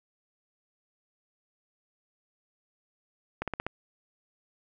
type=slowing click train; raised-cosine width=0.5 ms; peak=-16 dBFS; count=5; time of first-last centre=3.42-3.666 s; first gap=57 ms; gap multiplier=1.05; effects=none